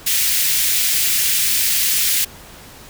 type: high-pass noise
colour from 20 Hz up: white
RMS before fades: -17 dBFS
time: 0.06-2.25 s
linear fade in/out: 10 ms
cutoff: 1900 Hz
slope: 24 dB/octave
effects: pink hiss -40 dBFS RMS until 2.89 s